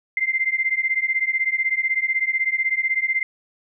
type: beating tone pair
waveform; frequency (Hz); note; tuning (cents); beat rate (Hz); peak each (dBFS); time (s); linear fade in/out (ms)
sine; 2079 / 2095; C7 / C7; -12 / +2; 16; -22; 0.17-3.23; 2
effects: none